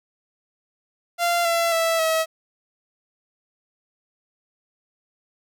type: tone with pitch steps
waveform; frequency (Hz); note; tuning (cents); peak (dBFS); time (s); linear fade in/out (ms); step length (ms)
sawtooth; 691 / 674.8 / 659 / 643.6; F5 / E5 / E5 / E5; -19 / +40 / -1 / -42; -15; 1.18-2.26; 50; 270
effects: none